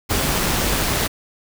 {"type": "noise with amplitude modulation", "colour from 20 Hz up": "pink", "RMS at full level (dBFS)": -18, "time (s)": [0.09, 1.08], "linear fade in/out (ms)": 20, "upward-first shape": "sine", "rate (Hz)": 200, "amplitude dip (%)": 45, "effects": []}